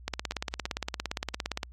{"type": "two click trains", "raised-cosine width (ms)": 0.2, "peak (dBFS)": [-13, -23], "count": [28, 4], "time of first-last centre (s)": [[0.08, 1.632], [0.32, 1.34]], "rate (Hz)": [17.4, 2.94], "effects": ["added 60 Hz sine -46 dBFS peak until 1.72 s", "AAC 48 kbps"]}